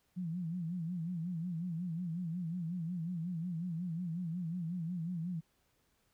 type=tone with vibrato; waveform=sine; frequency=171.4 Hz; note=F3; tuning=32 cents flat; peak=-35 dBFS; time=0.16-5.41 s; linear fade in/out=20 ms; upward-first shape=sine; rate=5.5 Hz; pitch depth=120 cents each way; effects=pink hiss -75 dBFS RMS until 6.13 s